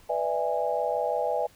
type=chord; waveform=sine; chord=E dominant seventh; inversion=second; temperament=just; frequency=494.4 / 593.3 / 659.3 / 824.1 Hz; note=B4 / D5 / E5 / G#5; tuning=+2 / +18 / 0 / -14 cents; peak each=-30 dBFS; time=0.09-1.47 s; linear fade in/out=10 ms; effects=pink hiss -57 dBFS RMS until 1.55 s